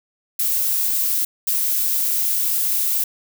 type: noise bursts at uneven times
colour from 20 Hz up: violet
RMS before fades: -20 dBFS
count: 2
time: 0.39-1.25 / 1.47-3.04 s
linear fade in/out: 5 ms
effects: none